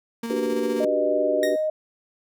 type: tone with tremolo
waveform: 35% pulse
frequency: 231.2 Hz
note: A#3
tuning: 14 cents flat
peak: -25 dBFS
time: 0.23-0.85 s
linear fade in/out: 5 ms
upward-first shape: square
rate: 15 Hz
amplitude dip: 30%
type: chord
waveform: sine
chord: G major seventh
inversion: second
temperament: equal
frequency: 293.7 / 370 / 392 / 493.9 Hz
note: D4 / F#4 / G4 / B4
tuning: 0 / 0 / 0 / 0 cents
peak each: -29 / -29 / -28 / -27 dBFS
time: 0.3-1.56 s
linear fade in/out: 5 ms
type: tone with pitch glide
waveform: sine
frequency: 614 to 620.8 Hz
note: D#5 to D#5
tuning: -23 to -4 cents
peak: -21 dBFS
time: 0.8-1.7 s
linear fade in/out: 5 ms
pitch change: +19 cents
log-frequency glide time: 1.36-1.55 s
type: tone with exponential decay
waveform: sawtooth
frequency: 1864.7 Hz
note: A#6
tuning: in tune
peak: -21 dBFS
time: 1.43-1.68 s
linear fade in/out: 1 ms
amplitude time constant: 53 ms
effects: none